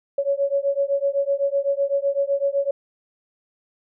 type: beating tone pair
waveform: sine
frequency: 554.4 / 562.3 Hz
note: C#5 / C#5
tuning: 0 / +25 cents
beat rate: 7.9 Hz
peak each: -22 dBFS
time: 0.18-2.71 s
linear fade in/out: 5 ms
effects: none